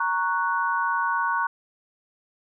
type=chord; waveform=sine; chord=F# major; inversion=first; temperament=equal; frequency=932.3 / 1108.7 / 1480 Hz; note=A#5 / C#6 / F#6; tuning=0 / 0 / 0 cents; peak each=-26 dBFS; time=0-1.47 s; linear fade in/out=5 ms; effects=none